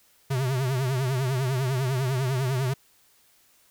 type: tone with vibrato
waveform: square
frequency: 130.81 Hz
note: C3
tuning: in tune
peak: -24 dBFS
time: 0.3-2.74 s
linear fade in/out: 10 ms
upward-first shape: triangle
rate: 10 Hz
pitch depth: 120 cents each way
effects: white hiss -61 dBFS RMS until 3.7 s